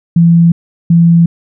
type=tone pair in turn; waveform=sine; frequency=168.8 / 168.8 Hz; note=E3 / E3; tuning=+41 / +41 cents; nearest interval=unison; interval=0 cents; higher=neither; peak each=-3 dBFS; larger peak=neither; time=0.16-0.52 / 0.9-1.26 s; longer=neither; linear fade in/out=5 ms; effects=none